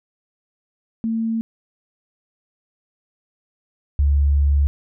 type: tone pair in turn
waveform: sine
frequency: 225.5 / 71.22 Hz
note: A3 / C#2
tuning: +43 / +47 cents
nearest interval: octave + minor sixth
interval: 1996 cents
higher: first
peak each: -19 / -13 dBFS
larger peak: second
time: 1.04-1.41 / 3.99-4.67 s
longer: second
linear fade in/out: 0 ms
effects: none